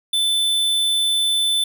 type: tone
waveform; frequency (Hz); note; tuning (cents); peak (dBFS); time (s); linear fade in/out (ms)
square; 3520; A7; 0; -17; 0.13-1.64; 5
effects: none